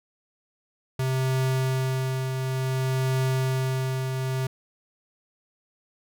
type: tone with tremolo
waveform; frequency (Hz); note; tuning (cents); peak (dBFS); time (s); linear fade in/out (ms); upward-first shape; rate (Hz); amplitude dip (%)
square; 131; C3; +2; -22; 0.99-4.47; 5; triangle; 0.56; 45
effects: none